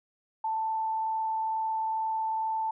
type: tone with frequency modulation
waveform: sine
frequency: 884 Hz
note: A5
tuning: 8 cents sharp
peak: -27 dBFS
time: 0.44-2.71 s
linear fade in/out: 5 ms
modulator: 22.2 Hz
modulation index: 0.22
effects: none